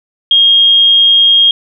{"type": "tone", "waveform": "sine", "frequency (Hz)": 3245, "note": "G#7", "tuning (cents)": -41, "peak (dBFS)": -4, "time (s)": [0.31, 1.51], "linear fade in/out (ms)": 2, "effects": []}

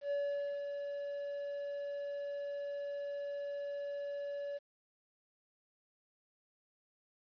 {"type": "tone with ADSR envelope", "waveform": "triangle", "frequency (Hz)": 570, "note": "C#5", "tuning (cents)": 48, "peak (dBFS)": -30, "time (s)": [0.01, 4.59], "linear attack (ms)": 100, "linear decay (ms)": 500, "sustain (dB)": -6, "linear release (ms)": 23, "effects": ["resampled to 11025 Hz", "11-bit"]}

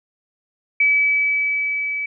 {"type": "tone with level ramp", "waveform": "sine", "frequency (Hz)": 2292, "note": "D7", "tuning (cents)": -43, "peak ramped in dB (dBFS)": [-12, -22], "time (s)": [0.8, 2.06], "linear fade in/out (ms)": 5, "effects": []}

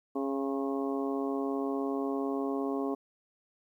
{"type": "harmonic tone with a mistuned harmonic", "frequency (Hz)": 137.3, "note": "C#3", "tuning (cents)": -16, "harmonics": [2, 3, 4, 5, 6, 7, 8], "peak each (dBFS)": [-32, -34, -42, -40, -45, -49, -42], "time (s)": [0.15, 2.95], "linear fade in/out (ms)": 10, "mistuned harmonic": 8, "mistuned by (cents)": -21, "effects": ["11-bit"]}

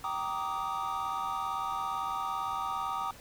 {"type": "chord", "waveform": "triangle", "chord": "Eb major seventh", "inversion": "first", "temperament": "just", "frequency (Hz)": [777.8, 933.4, 1166.7, 1244.5], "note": ["G5", "Bb5", "D6", "Eb6"], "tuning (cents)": [-14, 2, -12, 0], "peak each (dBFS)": [-36, -36, -35, -34], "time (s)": [0.04, 3.11], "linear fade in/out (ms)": 2, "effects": ["pink hiss -52 dBFS RMS until 3.2 s"]}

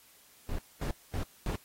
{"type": "noise bursts", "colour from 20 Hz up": "brown", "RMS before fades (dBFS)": -33, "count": 4, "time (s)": [0.49, 1.556], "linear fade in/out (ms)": 0, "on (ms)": 94, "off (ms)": 230, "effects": ["white hiss -60 dBFS RMS until 1.64 s", "AAC 48 kbps"]}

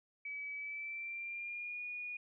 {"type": "tone with pitch glide", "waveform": "sine", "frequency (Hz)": [2287, 2451], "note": ["D7", "D#7"], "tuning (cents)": [-47, -27], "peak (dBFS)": -40, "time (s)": [0.25, 2.17], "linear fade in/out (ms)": 5, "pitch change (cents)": 120, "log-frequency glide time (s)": [0.56, 1.83], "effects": []}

